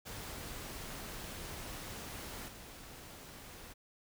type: noise with level steps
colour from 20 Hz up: pink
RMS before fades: -45 / -51 dBFS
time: 0.05-3.74 s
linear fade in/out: 20 ms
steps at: 2.48 s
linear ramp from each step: 5 ms
effects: none